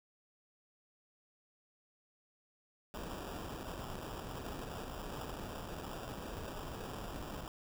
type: noise with sample-and-hold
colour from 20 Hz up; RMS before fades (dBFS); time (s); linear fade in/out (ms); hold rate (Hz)
pink; -44; 2.94-7.48; 0; 2100
effects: none